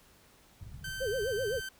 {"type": "low-pass noise", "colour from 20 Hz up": "white", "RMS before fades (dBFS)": -46, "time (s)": [0.61, 1.61], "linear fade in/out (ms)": 2, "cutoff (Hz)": 130, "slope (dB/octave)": 24}
{"type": "tone", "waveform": "sawtooth", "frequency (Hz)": 1548, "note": "G6", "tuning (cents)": -22, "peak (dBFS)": -34, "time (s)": [0.84, 1.69], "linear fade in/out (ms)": 5}
{"type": "tone with vibrato", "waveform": "sine", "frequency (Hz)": 466.2, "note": "A#4", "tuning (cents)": 0, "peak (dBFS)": -30, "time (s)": [1, 1.6], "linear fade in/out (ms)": 20, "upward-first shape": "sine", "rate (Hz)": 7.8, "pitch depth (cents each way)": 260}
{"effects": ["pink hiss -61 dBFS RMS until 1.79 s"]}